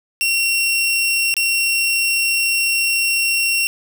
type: tone with dropouts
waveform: sawtooth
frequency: 2734 Hz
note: F7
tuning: 37 cents flat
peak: -12 dBFS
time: 0.21-3.67 s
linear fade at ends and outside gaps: 0 ms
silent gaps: 1.34-1.367 s
effects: none